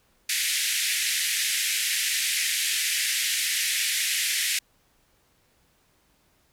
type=band-pass noise; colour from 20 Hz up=pink; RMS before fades=-26 dBFS; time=0.29-4.59 s; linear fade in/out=5 ms; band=1800 to 13000 Hz; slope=48 dB/octave; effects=pink hiss -65 dBFS RMS until 6.52 s